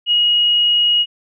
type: tone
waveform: sine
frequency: 2890 Hz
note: F#7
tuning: 41 cents flat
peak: -11 dBFS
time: 0.06-1.06 s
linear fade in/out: 50 ms
effects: none